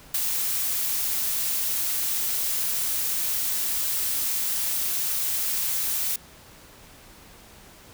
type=noise with ADSR envelope; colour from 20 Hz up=blue; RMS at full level=-23 dBFS; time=0.14-6.16 s; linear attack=6 ms; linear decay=30 ms; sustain=-3 dB; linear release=4 ms; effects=pink hiss -49 dBFS RMS until 7.93 s